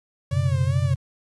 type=chord; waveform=sine; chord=F# suspended fourth; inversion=none; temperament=equal with one note detuned; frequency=92.5 / 125.56 / 138.59 Hz; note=F#2 / B2 / C#3; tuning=0 / +29 / 0 cents; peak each=-23 dBFS; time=0.31-0.96 s; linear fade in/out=20 ms
type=tone with vibrato; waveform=sawtooth; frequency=554.4 Hz; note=C#5; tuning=in tune; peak=-31 dBFS; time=0.31-0.94 s; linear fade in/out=5 ms; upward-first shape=sine; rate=2.5 Hz; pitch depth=110 cents each way
effects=resampled to 24000 Hz + 9-bit